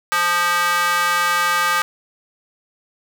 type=tone with high-pass filter; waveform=square; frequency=174.7 Hz; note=F3; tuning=1 cent sharp; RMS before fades=-18 dBFS; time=0.12-1.82 s; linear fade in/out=0 ms; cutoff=1300 Hz; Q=2.8; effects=7-bit